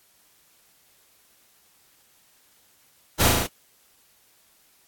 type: noise with echo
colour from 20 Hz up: pink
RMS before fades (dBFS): -19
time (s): 3.19-3.29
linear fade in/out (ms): 20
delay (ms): 37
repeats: 5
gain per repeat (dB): -2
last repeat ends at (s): 3.475
effects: white hiss -60 dBFS RMS until 4.87 s + AAC 64 kbps